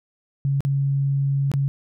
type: tone with dropouts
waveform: sine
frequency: 138.59 Hz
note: C#3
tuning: in tune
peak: -18 dBFS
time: 0.45-1.68 s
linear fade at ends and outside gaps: 0 ms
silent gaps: 0.606-0.65 / 1.516-1.538 s
effects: none